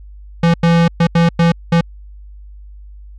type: tone bursts at uneven times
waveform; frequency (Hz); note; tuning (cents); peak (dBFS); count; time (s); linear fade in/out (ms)
square; 168.6; E3; +39; -9; 6; 0.43-0.54 / 0.63-0.88 / 1-1.07 / 1.15-1.29 / 1.39-1.52 / 1.72-1.81; 5
effects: added 50 Hz sine -33 dBFS peak until 3.18 s + low-pass 4000 Hz 12 dB/octave